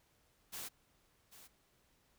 white noise with echo, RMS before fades -45 dBFS, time 0.52-0.69 s, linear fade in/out 20 ms, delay 790 ms, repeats 1, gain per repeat -13 dB, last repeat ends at 1.48 s, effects pink hiss -73 dBFS RMS until 2.18 s

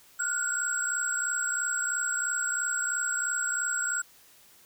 sine tone cluster, 1413 / 1476 / 7660 Hz, F6 / F#6 / A#8, +20 / -5 / +46 cents, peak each -30 / -32 / -30 dBFS, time 0.19-4.02 s, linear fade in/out 10 ms, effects tanh soft clip ceiling -19 dBFS + white hiss -57 dBFS RMS until 4.65 s

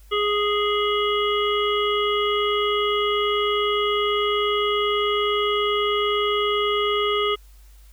harmonic tone, 415.3 Hz, G#4, in tune, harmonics 1 / 3 / 5 / 7 / 8, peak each -22 / -24 / -30 / -28 / -30 dBFS, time 0.11-7.36 s, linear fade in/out 20 ms, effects added 50 Hz sine -45 dBFS peak until 7.92 s + white hiss -58 dBFS RMS until 7.92 s

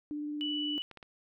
sine tone with vibrato, 296.7 Hz, D4, 18 cents sharp, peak -34 dBFS, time 0.11-0.78 s, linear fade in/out 0 ms, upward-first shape sine, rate 18 Hz, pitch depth 12 cents each way
sine tone, 2960 Hz, F#7, in tune, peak -33 dBFS, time 0.41-0.82 s, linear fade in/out 0 ms
clicks, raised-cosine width 0.3 ms, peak -32 dBFS, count 3, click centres 0.913 / 0.973 / 1.028 s
effects none

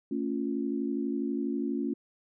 sine chord, A augmented, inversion none, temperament equal with one note detuned, 224.9 / 277.2 / 349.2 Hz, A3 / C#4 / E#4, +38 / 0 / 0 cents, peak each -33 / -31 / -35 dBFS, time 0.11-1.94 s, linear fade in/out 5 ms, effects none

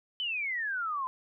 sine exponential sweep, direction down, 3075 to 1012 Hz, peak -30 dBFS, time 0.2-1.07 s, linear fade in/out 0 ms, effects none

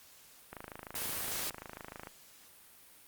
click train, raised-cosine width 0.5 ms, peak -28 dBFS, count 42, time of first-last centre 0.53-2.071 s, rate 26.6 Hz
white noise, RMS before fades -37 dBFS, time 0.95-1.5 s, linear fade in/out 2 ms
effects white hiss -58 dBFS RMS until 3.07 s + Opus 48 kbps

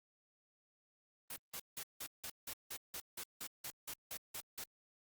white noise bursts, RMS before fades -45 dBFS, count 15, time 1.3-4.64 s, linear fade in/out 5 ms, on 64 ms, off 170 ms, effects Opus 32 kbps

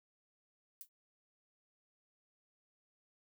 violet noise with exponential decay, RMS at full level -44 dBFS, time 0.81-0.89 s, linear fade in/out 1 ms, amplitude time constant 16 ms, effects none

